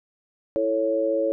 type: chord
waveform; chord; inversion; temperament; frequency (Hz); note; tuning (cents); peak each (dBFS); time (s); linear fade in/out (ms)
sine; A major; second; equal; 329.6 / 440 / 554.4; E4 / A4 / C#5; 0 / 0 / 0; -27 / -27 / -22; 0.56-1.32; 0
effects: none